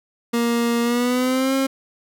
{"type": "tone with pitch glide", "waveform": "30% pulse", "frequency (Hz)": [235.1, 268.5], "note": ["A#3", "C4"], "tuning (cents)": [15, 45], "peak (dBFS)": -15, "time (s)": [0.33, 1.67], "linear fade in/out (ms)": 10, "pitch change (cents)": 230, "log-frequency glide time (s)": [0.82, 1.54], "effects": []}